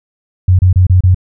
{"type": "tone bursts", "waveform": "sine", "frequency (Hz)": 91.7, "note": "F#2", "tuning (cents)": -15, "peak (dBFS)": -4, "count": 5, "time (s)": [0.48, 1.146], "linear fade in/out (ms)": 5, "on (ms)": 110, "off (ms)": 29, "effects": []}